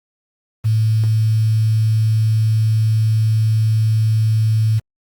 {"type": "tone with quantisation", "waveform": "sine", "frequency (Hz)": 110, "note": "A2", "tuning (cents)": 0, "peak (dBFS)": -12, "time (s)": [0.64, 4.8], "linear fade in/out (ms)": 20, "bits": 6, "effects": ["Opus 48 kbps"]}